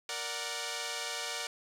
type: chord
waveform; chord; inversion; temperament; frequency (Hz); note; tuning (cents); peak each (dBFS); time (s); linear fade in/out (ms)
5% pulse; Bb augmented; none; equal; 466.2 / 587.3 / 740; Bb4 / D5 / F#5; 0 / 0 / 0; -28; 0.09-1.47; 2
effects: low-pass 11000 Hz 12 dB/octave + 10-bit